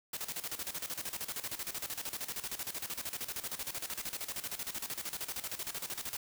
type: noise with tremolo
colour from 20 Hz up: white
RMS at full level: -38 dBFS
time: 0.13-6.17 s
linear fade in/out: 5 ms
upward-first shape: square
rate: 13 Hz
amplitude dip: 75%
effects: none